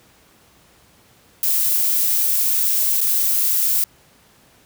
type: noise with dropouts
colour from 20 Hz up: violet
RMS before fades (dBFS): -18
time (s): 1.43-3.84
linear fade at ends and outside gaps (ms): 1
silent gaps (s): 3.006-3.013
effects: pink hiss -53 dBFS RMS until 4.65 s + high-pass 60 Hz 12 dB/octave